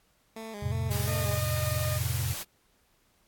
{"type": "tone with vibrato", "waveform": "15% pulse", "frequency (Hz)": 213.8, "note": "A3", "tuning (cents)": -49, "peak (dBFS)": -32, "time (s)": [0.36, 1.38], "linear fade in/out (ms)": 5, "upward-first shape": "square", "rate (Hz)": 2.8, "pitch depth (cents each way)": 71}
{"type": "chord", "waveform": "sine", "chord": "F major", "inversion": "none", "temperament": "equal with one note detuned", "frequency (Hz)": [86.4, 110, 130.81], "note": ["F2", "A2", "C3"], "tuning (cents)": [-18, 0, 0], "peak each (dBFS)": -32, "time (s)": [0.62, 2.34], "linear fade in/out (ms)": 10}
{"type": "noise", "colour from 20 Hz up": "white", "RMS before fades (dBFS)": -37, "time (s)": [0.9, 2.44], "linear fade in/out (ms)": 20}
{"type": "harmonic tone", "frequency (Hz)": 612, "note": "D#5", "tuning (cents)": -29, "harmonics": [1, 2, 3, 4, 6, 7, 8], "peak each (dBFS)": [-35, -41, -45, -47, -51, -52, -53], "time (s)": [1.05, 2], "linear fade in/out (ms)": 50}
{"effects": ["pink hiss -68 dBFS RMS until 3.27 s", "AAC 64 kbps"]}